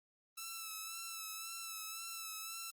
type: tone with vibrato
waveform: 5% pulse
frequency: 1318.5 Hz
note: E6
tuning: in tune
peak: -32 dBFS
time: 0.37-2.71 s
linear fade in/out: 10 ms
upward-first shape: sine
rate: 1.9 Hz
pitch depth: 36 cents each way
effects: Opus 32 kbps